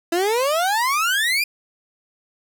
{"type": "exponential sweep", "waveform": "30% pulse", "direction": "up", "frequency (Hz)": [329.6, 2472], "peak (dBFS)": -15, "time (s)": [0.12, 1.44], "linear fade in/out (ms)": 5, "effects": []}